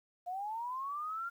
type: linear sweep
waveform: sine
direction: up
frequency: 698.5 to 1405 Hz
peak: -36 dBFS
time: 0.26-1.3 s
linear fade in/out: 20 ms
effects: 11-bit